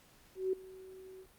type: tone with ADSR envelope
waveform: sine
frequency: 376.5 Hz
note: F#4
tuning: 30 cents sharp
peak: -28 dBFS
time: 0.35-1.27 s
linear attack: 180 ms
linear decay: 5 ms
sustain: -20 dB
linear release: 61 ms
effects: pink hiss -63 dBFS RMS until 1.38 s + Opus 48 kbps